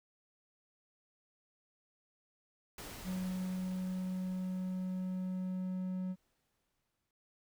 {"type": "noise with exponential decay", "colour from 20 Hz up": "pink", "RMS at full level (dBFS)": -46, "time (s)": [2.78, 7.11], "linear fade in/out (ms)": 2, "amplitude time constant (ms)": 940}
{"type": "tone", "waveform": "triangle", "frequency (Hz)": 185, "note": "F#3", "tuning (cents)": 0, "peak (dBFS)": -33, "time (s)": [3.04, 6.16], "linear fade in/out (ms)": 50}
{"effects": []}